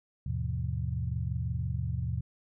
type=tone cluster; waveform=sine; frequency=78 / 103.5 / 124.3 / 168.6 Hz; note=D#2 / G#2 / B2 / E3; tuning=+5 / -5 / +12 / +39 cents; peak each=-34 / -36 / -33 / -40 dBFS; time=0.26-2.21 s; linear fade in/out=5 ms; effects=none